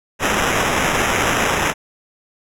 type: noise with sample-and-hold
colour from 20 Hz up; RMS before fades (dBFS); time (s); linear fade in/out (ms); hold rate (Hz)
blue; -18; 0.19-1.74; 50; 4410
effects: low-pass 12000 Hz 12 dB/octave